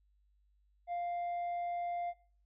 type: tone with tanh clipping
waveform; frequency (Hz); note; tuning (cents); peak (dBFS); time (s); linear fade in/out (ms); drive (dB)
sine; 698.5; F5; 0; -35; 0.87-2.14; 50; 3
effects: noise-tail reverb RT60 0.5 s tail -22 dB re dry + added 50 Hz sine -68 dBFS peak until 2.45 s